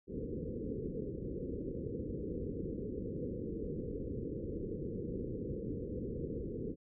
white low-pass noise, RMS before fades -40 dBFS, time 0.07-6.76 s, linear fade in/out 50 ms, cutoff 500 Hz, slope 96 dB/octave, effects none

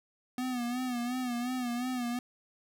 square tone with vibrato, 246.9 Hz, B3, in tune, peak -32 dBFS, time 0.38-2.19 s, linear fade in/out 2 ms, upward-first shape sine, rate 2.8 Hz, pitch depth 66 cents each way, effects none

